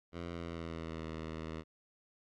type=tone with pitch glide; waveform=10% pulse; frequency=85.6 to 79.87 Hz; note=F2 to D#2; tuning=-34 to +46 cents; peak=-32 dBFS; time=0.12-1.64 s; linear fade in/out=50 ms; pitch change=-120 cents; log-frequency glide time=0.3-1.06 s; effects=low-pass 4000 Hz 12 dB/octave + Opus 48 kbps